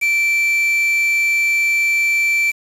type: tone with quantisation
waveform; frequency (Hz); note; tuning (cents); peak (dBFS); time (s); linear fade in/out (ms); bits
triangle; 2337; D7; -9; -12; 0.01-2.52; 20; 5
effects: resampled to 32000 Hz